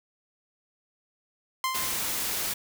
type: tone with exponential decay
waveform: sawtooth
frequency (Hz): 1044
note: C6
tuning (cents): -4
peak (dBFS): -20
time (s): 1.64-2.2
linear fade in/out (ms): 1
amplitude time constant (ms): 120
type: noise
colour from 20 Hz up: white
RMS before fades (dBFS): -30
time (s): 1.74-2.54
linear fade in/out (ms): 10
effects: none